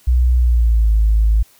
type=tone with pitch glide; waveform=sine; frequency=61.74 to 53.75 Hz; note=B1 to A1; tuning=0 to -40 cents; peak=-9 dBFS; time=0.07-1.43 s; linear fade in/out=10 ms; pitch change=-240 cents; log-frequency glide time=0.36-0.91 s; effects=tanh soft clip ceiling -5 dBFS + white hiss -51 dBFS RMS until 1.59 s